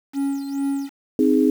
triangle tone with tremolo, 277.2 Hz, C#4, in tune, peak -17 dBFS, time 0.13-0.9 s, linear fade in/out 50 ms, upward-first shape sine, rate 2.3 Hz, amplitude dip 60%
sine chord, Ab major, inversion first, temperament equal, 261.6 / 311.1 / 415.3 Hz, C4 / Eb4 / Ab4, 0 / 0 / 0 cents, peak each -17 / -18 / -20 dBFS, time 1.19-1.5 s, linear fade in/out 2 ms
effects 7-bit

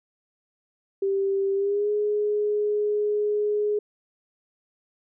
sine tone with pitch glide, 392 to 417.7 Hz, G4 to G#4, 0 to +10 cents, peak -21 dBFS, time 1.02-3.79 s, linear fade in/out 5 ms, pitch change +110 cents, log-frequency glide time 1.54-1.9 s, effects none

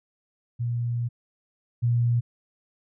sine tone pair in turn, 119.2 / 119.2 Hz, A#2 / A#2, +39 / +39 cents, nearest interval unison, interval 0 cents, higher neither, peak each -24 / -19 dBFS, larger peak second, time 0.59-1.09 / 1.82-2.21 s, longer first, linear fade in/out 20 ms, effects none

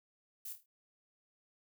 violet noise with echo, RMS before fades -44 dBFS, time 0.45-0.53 s, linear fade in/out 5 ms, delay 26 ms, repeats 5, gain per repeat -7 dB, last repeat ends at 0.66 s, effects none

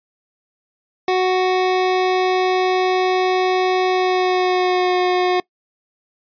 25% pulse tone with pitch glide, 370 to 362.8 Hz, F#4 to F#4, 0 to -34 cents, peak -11 dBFS, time 1.08-5.4 s, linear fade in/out 2 ms, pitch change -34 cents, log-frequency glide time 3.89-4.98 s, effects noise-tail reverb RT60 0.1 s tail -23 dB re dry + resampled to 11025 Hz

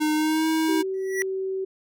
square tone with pitch glide, 306.4 to 318.9 Hz, D#4 to D#4, -27 to +43 cents, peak -21 dBFS, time 0-0.83 s, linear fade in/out 20 ms, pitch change +70 cents, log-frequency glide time 0.14-0.47 s
sine tone, 381.7 Hz, G4, 46 cents flat, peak -25 dBFS, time 0.68-1.65 s, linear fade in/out 10 ms
square tone with exponential growth, 1945 Hz, B6, 27 cents flat, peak -22 dBFS, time 0.94-1.22 s, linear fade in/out 0 ms, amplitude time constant 60 ms
effects none

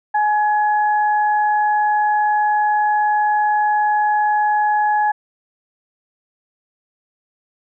sine tone pair together, 842.5 / 1684 Hz, G#5 / G#6, +25 / +24 cents, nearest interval octave, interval 1199 cents, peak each -14 / -23 dBFS, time 0.14-5.12 s, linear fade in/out 10 ms, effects none

